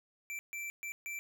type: tone bursts at uneven times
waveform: square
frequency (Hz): 2339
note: D7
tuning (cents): -8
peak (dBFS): -39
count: 4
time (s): 0.3-0.39 / 0.53-0.7 / 0.83-0.92 / 1.06-1.19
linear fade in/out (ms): 0
effects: none